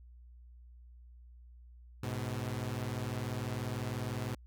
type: tone pair together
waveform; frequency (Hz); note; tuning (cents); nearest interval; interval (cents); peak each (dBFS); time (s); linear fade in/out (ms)
sawtooth; 106 / 126.06; G#2 / B2; +36 / +36; minor third; 300; -34 / -34; 2.03-4.35; 5
effects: added 60 Hz sine -52 dBFS peak until 4.46 s